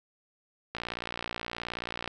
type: click train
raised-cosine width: 0.3 ms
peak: -18 dBFS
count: 79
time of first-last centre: 0.75-2.077 s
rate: 58.8 Hz
effects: none